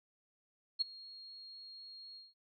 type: tone with ADSR envelope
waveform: sine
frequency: 4276 Hz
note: C8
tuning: 37 cents sharp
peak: -27 dBFS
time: 0.79-2.34 s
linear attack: 23 ms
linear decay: 14 ms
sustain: -22 dB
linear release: 180 ms
effects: none